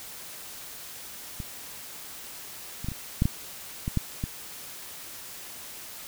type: clicks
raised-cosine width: 5 ms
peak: -22 / -23 / -17 / -25 / -9 / -11 / -16 / -11 / -16 dBFS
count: 9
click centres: 1.402 / 2.845 / 2.886 / 2.918 / 3.221 / 3.255 / 3.879 / 3.973 / 4.239 s
effects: white hiss -42 dBFS RMS until 6.07 s